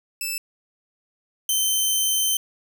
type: tone pair in turn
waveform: 10% pulse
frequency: 2637 / 3091 Hz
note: E7 / G7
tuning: 0 / -25 cents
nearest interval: minor third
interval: 275 cents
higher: second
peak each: -17 / -11 dBFS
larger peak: second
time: 0.21-0.38 / 1.49-2.37 s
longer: second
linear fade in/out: 2 ms
effects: none